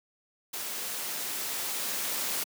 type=noise with level ramp; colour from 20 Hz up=white; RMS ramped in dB=-36 to -31 dBFS; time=0.53-2.44 s; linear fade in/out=10 ms; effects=high-pass 200 Hz 12 dB/octave